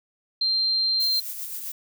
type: tone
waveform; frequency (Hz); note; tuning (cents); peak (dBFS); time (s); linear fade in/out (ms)
sine; 4162; C8; -10; -20; 0.41-1.2; 5
type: noise with tremolo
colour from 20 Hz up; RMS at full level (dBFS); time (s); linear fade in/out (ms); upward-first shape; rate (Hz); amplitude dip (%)
violet; -32; 1-1.72; 5; sine; 7.7; 40
effects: none